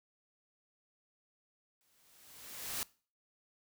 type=noise with exponential growth; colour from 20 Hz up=white; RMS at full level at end=-36 dBFS; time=1.81-2.83 s; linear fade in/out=0 ms; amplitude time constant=220 ms; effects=noise-tail reverb RT60 0.4 s tail -22 dB re dry